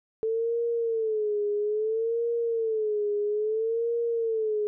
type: tone with vibrato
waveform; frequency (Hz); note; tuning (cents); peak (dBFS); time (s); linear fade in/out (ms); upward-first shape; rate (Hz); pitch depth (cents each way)
sine; 440; A4; 0; -24; 0.23-4.67; 0; sine; 0.6; 110
effects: none